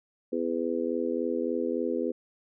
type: harmonic tone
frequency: 83.5 Hz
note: E2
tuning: 23 cents sharp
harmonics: 3 / 4 / 5 / 6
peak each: -32 / -32 / -32 / -32 dBFS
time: 0.32-2.12 s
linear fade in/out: 10 ms
effects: none